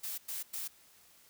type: noise bursts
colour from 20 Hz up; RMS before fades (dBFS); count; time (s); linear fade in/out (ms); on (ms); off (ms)
blue; -39; 3; 0.03-0.68; 10; 150; 100
effects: white hiss -62 dBFS RMS until 1.29 s